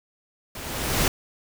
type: noise with level ramp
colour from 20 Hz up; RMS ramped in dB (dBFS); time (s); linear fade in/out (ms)
pink; -37 to -20; 0.55-1.08; 2
effects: none